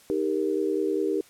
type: chord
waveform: sine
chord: Eb major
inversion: none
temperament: equal with one note detuned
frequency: 311.1 / 396.3 / 466.2 Hz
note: Eb4 / G4 / Bb4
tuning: 0 / +19 / 0 cents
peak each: -28 / -26 / -29 dBFS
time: 0.1-1.21 s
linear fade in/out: 0 ms
effects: white hiss -55 dBFS RMS until 1.29 s + low-pass 12000 Hz 12 dB/octave